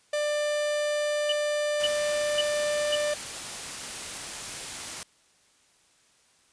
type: tone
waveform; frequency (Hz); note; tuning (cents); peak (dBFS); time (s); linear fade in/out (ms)
45% pulse; 594; D5; +20; -25; 0.13-3.14; 5
type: tone bursts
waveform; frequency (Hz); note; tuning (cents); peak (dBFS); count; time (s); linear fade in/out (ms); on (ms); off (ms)
sine; 2960; F#7; 0; -23; 4; 1.29-2.956; 5; 34; 510
type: noise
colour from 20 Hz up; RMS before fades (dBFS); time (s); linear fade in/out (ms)
white; -36; 1.8-5.03; 0
effects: white hiss -63 dBFS RMS until 6.52 s + resampled to 22050 Hz